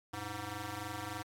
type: ring-modulated tone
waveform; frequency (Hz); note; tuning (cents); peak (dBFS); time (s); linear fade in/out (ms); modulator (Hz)
10% pulse; 207.7; G#3; 0; -28; 0.13-1.23; 10; 531
effects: AAC 64 kbps